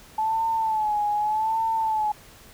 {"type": "tone with vibrato", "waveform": "sine", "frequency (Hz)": 865, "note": "A5", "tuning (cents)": -30, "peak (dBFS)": -21, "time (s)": [0.18, 2.12], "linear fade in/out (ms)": 5, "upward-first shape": "sine", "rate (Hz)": 0.84, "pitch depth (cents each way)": 70, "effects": ["pink hiss -49 dBFS RMS until 2.53 s"]}